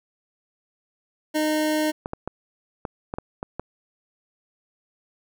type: tone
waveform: 25% pulse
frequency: 307.6 Hz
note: D#4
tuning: 20 cents flat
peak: -17 dBFS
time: 1.34-1.92 s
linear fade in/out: 20 ms
type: clicks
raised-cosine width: 1 ms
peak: -15 dBFS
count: 8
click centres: 2.059 / 2.134 / 2.276 / 2.852 / 3.139 / 3.185 / 3.429 / 3.596 s
effects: none